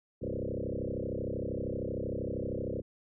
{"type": "tone with frequency modulation", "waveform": "sine", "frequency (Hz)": 297.3, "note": "D4", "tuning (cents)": 21, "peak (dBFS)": -32, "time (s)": [0.21, 2.82], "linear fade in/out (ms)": 20, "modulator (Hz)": 32.9, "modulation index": 7.5, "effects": []}